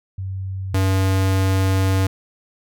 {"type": "tone pair in turn", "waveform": ["sine", "square"], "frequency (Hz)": [95.4, 95.4], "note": ["G2", "G2"], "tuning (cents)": [-47, -47], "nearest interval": "unison", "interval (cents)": 0, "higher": "neither", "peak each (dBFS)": [-24, -16], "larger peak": "second", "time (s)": [[0.18, 0.74], [0.74, 2.07]], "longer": "second", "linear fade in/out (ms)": 5, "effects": []}